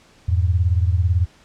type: beating tone pair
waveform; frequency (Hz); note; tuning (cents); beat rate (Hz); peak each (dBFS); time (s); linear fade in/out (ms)
sine; 84.4 / 102.4; E2 / G#2; +41 / -24; 18; -16 / -20; 0.28-1.26; 10
effects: pink hiss -52 dBFS RMS until 1.44 s + low-pass 7000 Hz 12 dB/octave